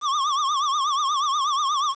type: tone with vibrato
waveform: square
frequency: 1145 Hz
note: D6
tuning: 44 cents flat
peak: -21 dBFS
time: 0.01-1.95 s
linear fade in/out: 50 ms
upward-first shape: triangle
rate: 8.3 Hz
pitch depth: 150 cents each way
effects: resampled to 16000 Hz + 8-bit